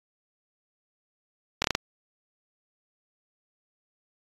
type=slowing click train; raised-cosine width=0.2 ms; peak=-5 dBFS; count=5; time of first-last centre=1.62-1.751 s; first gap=23 ms; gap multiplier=1.24; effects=AAC 32 kbps